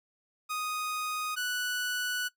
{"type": "tone pair in turn", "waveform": "sawtooth", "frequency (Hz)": [1244.5, 1480], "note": ["D#6", "F#6"], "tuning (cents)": [0, 0], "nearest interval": "minor third", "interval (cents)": 300, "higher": "second", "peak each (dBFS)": [-28, -26], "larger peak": "second", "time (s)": [[0.49, 1.36], [1.36, 2.29]], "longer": "second", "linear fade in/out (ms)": 20, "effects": ["noise-tail reverb RT60 0.1 s tail -18 dB re dry"]}